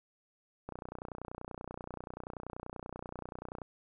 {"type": "click train", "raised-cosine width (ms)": 1, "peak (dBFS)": -27, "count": 90, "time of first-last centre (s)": [0.69, 3.618], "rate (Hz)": 30.4, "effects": []}